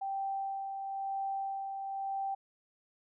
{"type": "tone with tremolo", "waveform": "sine", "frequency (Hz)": 782, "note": "G5", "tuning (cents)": -4, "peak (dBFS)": -32, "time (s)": [0.01, 2.35], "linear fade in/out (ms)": 10, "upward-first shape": "sine", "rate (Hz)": 1, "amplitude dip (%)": 40, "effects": []}